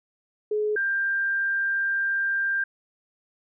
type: tone pair in turn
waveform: sine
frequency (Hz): 423.2 / 1588.6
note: G#4 / G6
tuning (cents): +33 / +23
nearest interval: octave + major seventh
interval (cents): 2290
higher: second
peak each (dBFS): -22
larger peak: neither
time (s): 0.51-0.76 / 0.76-2.64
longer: second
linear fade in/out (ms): 5
effects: none